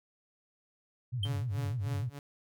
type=tone with vibrato; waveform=sine; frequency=110.4 Hz; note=A2; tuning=6 cents sharp; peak=-31 dBFS; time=1.12-2.1 s; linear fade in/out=20 ms; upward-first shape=sine; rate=6.7 Hz; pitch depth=250 cents each way
type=tone with exponential decay; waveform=triangle; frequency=3136 Hz; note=G7; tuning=in tune; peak=-28 dBFS; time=1.23-1.32 s; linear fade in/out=5 ms; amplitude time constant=18 ms
type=tone with tremolo; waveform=sawtooth; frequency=142.2 Hz; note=C#3; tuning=45 cents sharp; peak=-33 dBFS; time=1.25-2.19 s; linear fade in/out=2 ms; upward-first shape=sine; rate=3.3 Hz; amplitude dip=95%
effects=none